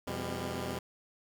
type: tone cluster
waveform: 10% pulse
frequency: 86.4 / 125.6 / 199.8 Hz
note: F2 / B2 / G3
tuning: -18 / +30 / +33 cents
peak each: -31 dBFS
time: 0.07-0.79 s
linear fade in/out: 5 ms
effects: none